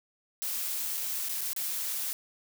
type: noise with dropouts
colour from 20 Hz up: blue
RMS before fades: -33 dBFS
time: 0.42-2.13 s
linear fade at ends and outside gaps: 0 ms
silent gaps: 0.972-0.976 / 1.286-1.293 / 1.409-1.414 / 1.532-1.563 s
effects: none